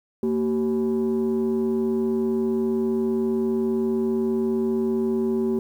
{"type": "tone pair together", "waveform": "sine", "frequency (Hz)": [230, 381.7], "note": ["A#3", "G4"], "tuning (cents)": [-23, -46], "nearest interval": "major sixth", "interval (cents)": 877, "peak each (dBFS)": -21, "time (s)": [0.23, 5.59], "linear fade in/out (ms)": 2, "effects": ["tanh soft clip ceiling -17 dBFS", "9-bit"]}